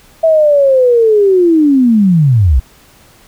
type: linear sweep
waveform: sine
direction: down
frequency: 657 to 55.4 Hz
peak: -5 dBFS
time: 0.23-2.6 s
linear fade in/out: 10 ms
effects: pink hiss -44 dBFS RMS until 3.27 s